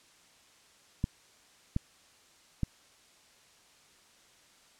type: clicks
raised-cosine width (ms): 5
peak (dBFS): -16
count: 3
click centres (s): 1.041 / 1.764 / 2.633
effects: white hiss -61 dBFS RMS until 4.79 s + low-pass 8000 Hz 12 dB/octave